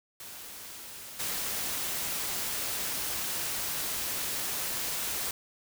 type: noise with level steps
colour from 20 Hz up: white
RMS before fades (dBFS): -44 / -33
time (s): 0.2-5.31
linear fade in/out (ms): 2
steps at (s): 1.19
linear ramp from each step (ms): 10
effects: none